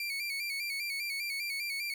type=tone with vibrato; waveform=30% pulse; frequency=2287 Hz; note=D7; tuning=47 cents flat; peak=-31 dBFS; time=0-1.94 s; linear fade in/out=2 ms; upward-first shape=square; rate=5 Hz; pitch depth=58 cents each way; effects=none